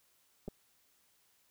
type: clicks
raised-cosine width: 2 ms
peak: -29 dBFS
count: 2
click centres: 0.479 / 0.484 s
effects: white hiss -71 dBFS RMS until 1.5 s